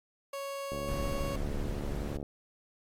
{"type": "tone", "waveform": "30% pulse", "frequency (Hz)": 554.4, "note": "C#5", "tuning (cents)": 0, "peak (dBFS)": -33, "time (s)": [0.33, 1.36], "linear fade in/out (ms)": 5}
{"type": "click train", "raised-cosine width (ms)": 2, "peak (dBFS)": -26, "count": 109, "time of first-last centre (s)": [0.72, 2.228], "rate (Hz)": 71.6}
{"type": "noise", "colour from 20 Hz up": "brown", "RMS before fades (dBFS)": -35, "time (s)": [0.88, 2.17], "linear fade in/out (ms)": 2}
{"effects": ["MP3 64 kbps"]}